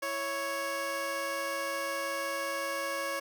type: tone pair together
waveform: 15% pulse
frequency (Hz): 329.9 / 554.4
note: E4 / C#5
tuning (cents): +1 / 0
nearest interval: major sixth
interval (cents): 899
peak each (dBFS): -36 / -26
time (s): 0.02-3.2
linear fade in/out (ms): 10
effects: none